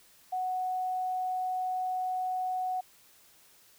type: tone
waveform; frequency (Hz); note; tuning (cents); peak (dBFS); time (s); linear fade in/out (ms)
sine; 740; F#5; 0; -29; 0.32-2.81; 10
effects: white hiss -60 dBFS RMS until 3.78 s